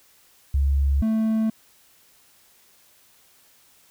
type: tone pair in turn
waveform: sine / triangle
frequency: 69.4 / 220.7 Hz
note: C#2 / A3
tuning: +3 / +5 cents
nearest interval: octave + minor sixth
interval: 2002 cents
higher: second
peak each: -17 dBFS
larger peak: neither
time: 0.54-1.02 / 1.02-1.5 s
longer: neither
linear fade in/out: 5 ms
effects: white hiss -57 dBFS RMS until 3.9 s